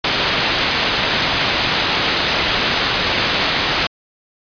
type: low-pass noise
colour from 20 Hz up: white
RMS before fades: -18 dBFS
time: 0.04-3.87 s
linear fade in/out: 5 ms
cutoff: 4400 Hz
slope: 24 dB/octave
effects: resampled to 11025 Hz